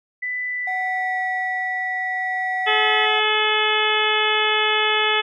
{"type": "tone with pitch glide", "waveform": "sine", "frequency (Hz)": [1992, 1949.9], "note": ["B6", "B6"], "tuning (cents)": [14, -23], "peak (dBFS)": -23, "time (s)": [0.22, 3.06], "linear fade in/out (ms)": 10, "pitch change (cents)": -37, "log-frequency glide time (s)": [0.45, 1.18]}
{"type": "tone with tremolo", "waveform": "triangle", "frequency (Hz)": 745, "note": "F#5", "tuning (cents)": 12, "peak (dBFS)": -22, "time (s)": [0.67, 3.2], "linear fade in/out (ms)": 5, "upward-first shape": "sine", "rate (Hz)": 0.61, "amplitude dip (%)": 35}
{"type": "harmonic tone", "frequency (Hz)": 429, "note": "A4", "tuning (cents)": -44, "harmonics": [1, 2, 3, 4, 5, 6, 7, 8], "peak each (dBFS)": [-25, -25, -25, -25, -25, -25, -25, -25], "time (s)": [2.66, 5.22], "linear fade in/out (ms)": 20}
{"effects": []}